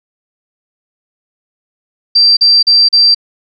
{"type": "tone bursts", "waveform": "sine", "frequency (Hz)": 4699, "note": "D8", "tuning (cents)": 0, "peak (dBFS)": -4, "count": 4, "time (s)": [2.15, 3.147], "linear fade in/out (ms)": 10, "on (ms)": 220, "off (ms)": 39, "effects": []}